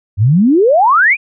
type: exponential sweep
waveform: sine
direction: up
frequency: 92.5 to 2535 Hz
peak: -6 dBFS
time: 0.17-1.17 s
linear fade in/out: 50 ms
effects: none